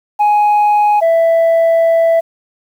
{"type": "tone pair in turn", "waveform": "sine", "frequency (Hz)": [834, 661.9], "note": ["G#5", "E5"], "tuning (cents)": [7, 7], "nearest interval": "major third", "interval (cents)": 400, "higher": "first", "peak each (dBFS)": -5, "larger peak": "neither", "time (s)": [[0.19, 1.01], [1.01, 2.21]], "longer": "second", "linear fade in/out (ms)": 20, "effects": ["tanh soft clip ceiling -7 dBFS", "7-bit"]}